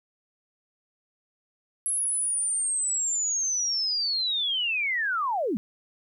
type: linear sweep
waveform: sine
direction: down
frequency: 10890 to 183.4 Hz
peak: -24 dBFS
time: 1.86-5.57 s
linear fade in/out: 0 ms
effects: 11-bit